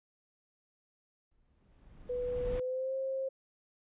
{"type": "noise with exponential growth", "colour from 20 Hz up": "brown", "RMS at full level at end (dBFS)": -35, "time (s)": [1.31, 2.6], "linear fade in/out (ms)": 5, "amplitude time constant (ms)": 280}
{"type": "tone with pitch glide", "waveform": "sine", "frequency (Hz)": [493.9, 532.4], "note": ["B4", "C5"], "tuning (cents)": [0, 30], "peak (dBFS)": -32, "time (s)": [2.09, 3.29], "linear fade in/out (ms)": 10, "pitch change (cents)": 130, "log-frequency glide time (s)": [2.48, 2.95]}
{"effects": ["resampled to 8000 Hz"]}